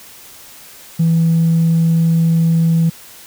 triangle tone with tanh clipping, 164.81 Hz, E3, in tune, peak -10 dBFS, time 0.99-2.9 s, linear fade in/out 10 ms, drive 5 dB, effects white hiss -39 dBFS RMS until 3.26 s

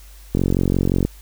click train, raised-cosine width 3 ms, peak -5 dBFS, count 33, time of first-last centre 0.35-1.05 s, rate 45.7 Hz, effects added 50 Hz sine -40 dBFS peak until 1.21 s + white hiss -49 dBFS RMS until 1.21 s

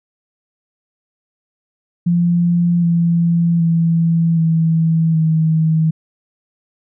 sine tone with pitch steps, 172.9 / 169.44 / 166.05 / 162.73 / 159.47 Hz, F3 / E3 / E3 / E3 / D#3, -17 / +48 / +13 / -22 / +43 cents, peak -11 dBFS, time 2.06-5.91 s, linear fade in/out 10 ms, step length 770 ms, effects none

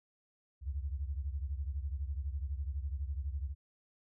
sine beating tone pair, 67.1 / 79.1 Hz, C2 / D#2, +44 / +29 cents, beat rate 12 Hz, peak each -36 / -40 dBFS, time 0.61-3.55 s, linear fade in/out 50 ms, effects none

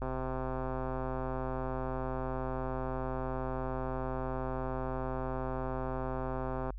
click train, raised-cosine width 1 ms, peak -23 dBFS, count 870, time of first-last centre 0.02-6.705 s, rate 130 Hz, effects added 47 Hz sine -39 dBFS peak until 6.78 s

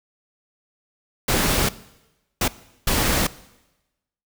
pink noise bursts at uneven times, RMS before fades -20 dBFS, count 3, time 1.28-1.69 / 2.41-2.48 / 2.87-3.27 s, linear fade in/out 5 ms, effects noise-tail reverb RT60 1.0 s tail -19 dB re dry

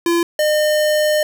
square tone pair in turn, 340.8 / 607.2 Hz, F4 / D#5, -42 / -42 cents, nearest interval minor seventh, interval 1000 cents, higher second, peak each -14 dBFS, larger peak neither, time 0.06-0.23 / 0.39-1.23 s, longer second, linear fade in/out 2 ms, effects none

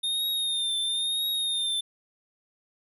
square tone with vibrato, 3661 Hz, A#7, 32 cents flat, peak -26 dBFS, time 0.03-1.81 s, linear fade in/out 10 ms, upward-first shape triangle, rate 1 Hz, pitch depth 60 cents each way, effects none

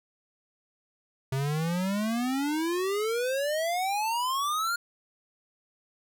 square exponential sweep, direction up, 130.81 to 1432 Hz, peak -27 dBFS, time 1.32-4.76 s, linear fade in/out 5 ms, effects none

